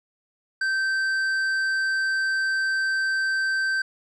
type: tone with tanh clipping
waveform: triangle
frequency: 1555 Hz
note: G6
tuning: 14 cents flat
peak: -23 dBFS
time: 0.61-3.82 s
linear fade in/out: 5 ms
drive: 12 dB
effects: none